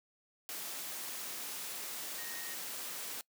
sine tone in noise, 1864.7 Hz, A#6, in tune, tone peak -48 dBFS, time 2.18-2.54 s, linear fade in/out 0 ms, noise white, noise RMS -42 dBFS, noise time 0.49-3.21 s, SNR -9 dB, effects noise-tail reverb RT60 0.1 s tail -23 dB re dry + high-pass 200 Hz 12 dB/octave

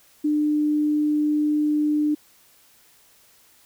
sine tone, 299.7 Hz, D4, 35 cents sharp, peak -18 dBFS, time 0.24-2.15 s, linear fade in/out 10 ms, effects white hiss -56 dBFS RMS until 3.65 s

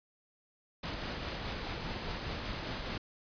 pink noise with tremolo, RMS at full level -37 dBFS, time 0.83-2.98 s, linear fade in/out 5 ms, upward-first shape triangle, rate 4.9 Hz, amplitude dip 30%, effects resampled to 11025 Hz

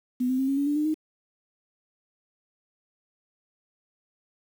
sine tone with pitch steps, 249.8 / 257.7 / 265.9 / 274.3 / 283 / 292 / 301.2 / 310.8 Hz, B3 / C4 / C4 / C#4 / C#4 / D4 / D4 / D#4, +20 / -26 / +28 / -18 / +36 / -10 / +44 / -2 cents, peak -22 dBFS, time 0.2-0.944 s, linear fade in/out 10 ms, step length 93 ms, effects 8-bit

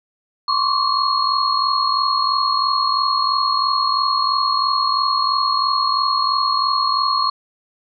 sine tone cluster, 1049 / 1112 / 1155 / 4296 Hz, C6 / C#6 / D6 / C8, +4 / +5 / -29 / +45 cents, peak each -21 dBFS, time 0.48-7.3 s, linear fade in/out 5 ms, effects none

